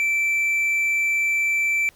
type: tone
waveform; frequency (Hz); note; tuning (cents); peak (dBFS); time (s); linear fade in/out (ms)
triangle; 2332; D7; -13; -17; 0-1.89; 0
effects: pink hiss -55 dBFS RMS until 1.95 s